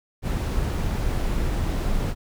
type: noise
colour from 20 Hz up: brown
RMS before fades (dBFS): -24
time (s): 0.22-2.15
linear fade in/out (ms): 50
effects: none